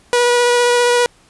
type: tone with vibrato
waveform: sawtooth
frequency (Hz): 484.9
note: B4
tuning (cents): -32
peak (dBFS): -7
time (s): 0.13-1.06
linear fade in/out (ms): 0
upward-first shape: triangle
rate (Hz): 15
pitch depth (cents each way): 13
effects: pink hiss -51 dBFS RMS until 1.29 s + resampled to 24000 Hz